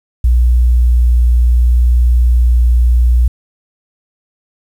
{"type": "tone with vibrato", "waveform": "sine", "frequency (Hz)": 60.2, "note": "B1", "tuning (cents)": -44, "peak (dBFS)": -6, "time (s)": [0.24, 3.28], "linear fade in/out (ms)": 5, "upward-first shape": "triangle", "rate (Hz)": 0.72, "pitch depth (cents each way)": 10, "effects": ["7-bit"]}